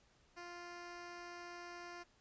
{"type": "tone", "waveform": "10% pulse", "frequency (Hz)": 349.2, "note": "F4", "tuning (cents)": 0, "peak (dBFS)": -40, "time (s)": [0.36, 2.04], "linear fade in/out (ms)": 20, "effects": ["pink hiss -71 dBFS RMS until 2.2 s", "resampled to 16000 Hz"]}